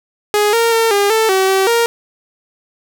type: tone with pitch steps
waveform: sawtooth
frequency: 416.6 / 462 / 454.1 / 404.2 / 443.2 / 380.9 / 384.2 / 466.6 Hz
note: G#4 / A#4 / A#4 / G#4 / A4 / G4 / G4 / A#4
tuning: +5 / -16 / -45 / -47 / +13 / -50 / -35 / +2 cents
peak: -7 dBFS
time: 0.34-1.86 s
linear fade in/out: 0 ms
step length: 190 ms
effects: none